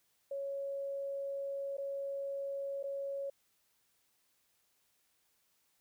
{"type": "tone with dropouts", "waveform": "sine", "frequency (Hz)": 554.4, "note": "C#5", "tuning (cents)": 0, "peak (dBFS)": -36, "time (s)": [0.31, 3.3], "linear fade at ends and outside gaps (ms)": 5, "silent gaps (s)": [[1.77, 1.781], [2.829, 2.838]], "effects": ["white hiss -75 dBFS RMS until 5.8 s"]}